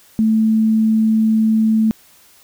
sine tone, 220 Hz, A3, in tune, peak -11 dBFS, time 0.19-1.91 s, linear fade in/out 0 ms, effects white hiss -49 dBFS RMS until 2.43 s

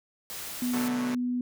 white noise, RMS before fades -38 dBFS, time 0.3-0.88 s, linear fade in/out 0 ms
sine tone, 246.9 Hz, B3, in tune, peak -26 dBFS, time 0.62-1.41 s, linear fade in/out 2 ms
5% pulse chord, B minor seventh, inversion none, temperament equal with one note detuned, 122.62 / 146.83 / 185 / 220 Hz, B2 / D3 / F#3 / A3, -12 / 0 / 0 / 0 cents, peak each -29 dBFS, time 0.73-1.15 s, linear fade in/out 5 ms
effects none

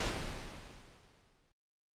pink noise with exponential decay, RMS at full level -33 dBFS, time 0-1.52 s, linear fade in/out 5 ms, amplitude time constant 330 ms, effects low-pass 6000 Hz 12 dB/octave + Opus 48 kbps

